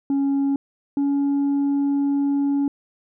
sine tone pair in turn, 277.2 / 281.4 Hz, C#4 / C#4, 0 / +26 cents, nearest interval unison, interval 26 cents, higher second, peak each -15 / -15 dBFS, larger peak neither, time 0.1-0.56 / 0.97-2.68 s, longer second, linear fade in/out 2 ms, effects tanh soft clip ceiling -17 dBFS

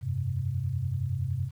sine chord, F suspended second, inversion none, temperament equal, 87.31 / 98 / 130.81 Hz, F2 / G2 / C3, 0 / 0 / 0 cents, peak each -35 / -31 / -30 dBFS, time 0.01-1.51 s, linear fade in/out 50 ms, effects 10-bit

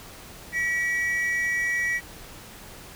triangle tone pair together, 1929.4 / 2278 Hz, B6 / C#7, -41 / +47 cents, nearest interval minor third, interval 288 cents, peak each -22 / -29 dBFS, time 0.52-2.01 s, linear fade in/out 50 ms, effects pink hiss -44 dBFS RMS until 2.95 s

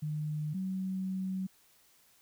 sine tone pair in turn, 151.7 / 188.66 Hz, D#3 / F#3, -44 / +34 cents, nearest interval major third, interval 378 cents, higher second, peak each -32 / -32 dBFS, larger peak neither, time 0.02-0.54 / 0.54-1.47 s, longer second, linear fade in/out 10 ms, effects white hiss -65 dBFS RMS until 2.21 s

